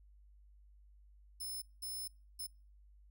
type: tone bursts at uneven times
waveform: 5% pulse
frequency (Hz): 5240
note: E8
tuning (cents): -11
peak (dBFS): -35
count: 3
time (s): 1.4-1.62 / 1.82-2.08 / 2.39-2.47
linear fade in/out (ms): 10
effects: noise-tail reverb RT60 0.4 s tail -26 dB re dry + added 50 Hz sine -59 dBFS peak until 3.1 s